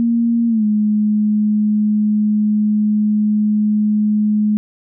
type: tone with pitch glide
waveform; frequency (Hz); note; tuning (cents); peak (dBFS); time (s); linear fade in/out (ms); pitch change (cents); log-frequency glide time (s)
sine; 233.1 to 211.3; A#3 to G#3; 0 to +30; -12; 0-4.57; 0; -170; 0.48-0.64
effects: none